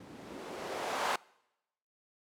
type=noise with low-pass filter sweep; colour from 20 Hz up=violet; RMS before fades=-38 dBFS; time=0-1.16 s; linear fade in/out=5 ms; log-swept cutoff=200 to 960 Hz; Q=1.4; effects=noise-tail reverb RT60 0.9 s tail -25 dB re dry